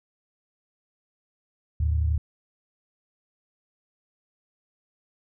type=tone pair together; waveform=sine; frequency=76.7 / 108.32 Hz; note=D#2 / A2; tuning=-24 / -27 cents; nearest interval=tritone; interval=597 cents; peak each=-21 / -29 dBFS; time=1.8-2.18 s; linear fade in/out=5 ms; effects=none